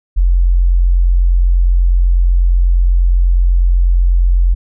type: tone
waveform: sine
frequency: 44.13 Hz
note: F1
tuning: 19 cents sharp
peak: -7 dBFS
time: 0.16-4.55 s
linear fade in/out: 20 ms
effects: none